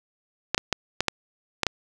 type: clicks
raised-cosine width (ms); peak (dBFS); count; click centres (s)
0.2; -4; 7; 0.546 / 0.579 / 0.727 / 1.006 / 1.083 / 1.633 / 1.667
effects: none